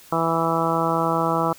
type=harmonic tone; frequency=164.81 Hz; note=E3; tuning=in tune; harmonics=1 / 2 / 3 / 4 / 5 / 6 / 7 / 8; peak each=-27 / -27 / -27 / -27 / -27 / -27 / -27 / -27 dBFS; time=0.12-1.53 s; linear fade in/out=5 ms; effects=white hiss -48 dBFS RMS until 1.58 s